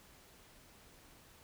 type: silence
effects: pink hiss -61 dBFS RMS until 1.43 s